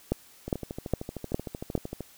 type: two click trains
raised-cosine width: 2 ms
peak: -11 / -21 dBFS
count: 5 / 21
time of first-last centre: 0.12-1.753 / 0.48-2.007 s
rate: 2.45 / 13.1 Hz
effects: white hiss -55 dBFS RMS until 2.17 s